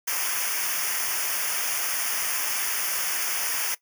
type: noise with comb filter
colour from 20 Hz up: white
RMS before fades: -27 dBFS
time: 0.07-3.75 s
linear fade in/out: 10 ms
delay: 0.25 ms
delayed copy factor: -1
effects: noise-tail reverb RT60 0.1 s tail -18 dB re dry